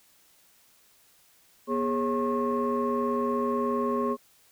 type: tone cluster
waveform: sine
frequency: 241.9 / 412.6 / 545 / 1083 Hz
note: B3 / G#4 / C#5 / C#6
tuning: -36 / -11 / -29 / -41 cents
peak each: -28 / -28 / -32 / -29 dBFS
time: 1.67-4.17 s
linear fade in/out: 50 ms
effects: tanh soft clip ceiling -18 dBFS + white hiss -61 dBFS RMS until 4.51 s